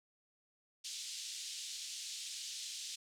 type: band-pass noise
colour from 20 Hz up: pink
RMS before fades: -45 dBFS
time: 0.84-2.96 s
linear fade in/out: 10 ms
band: 3300 to 8100 Hz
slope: 24 dB/octave
effects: none